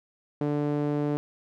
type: tone with band-pass filter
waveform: sawtooth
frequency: 146.83 Hz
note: D3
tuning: in tune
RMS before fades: -27 dBFS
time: 0.41-1.17 s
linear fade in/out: 0 ms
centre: 360 Hz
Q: 1.3
effects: none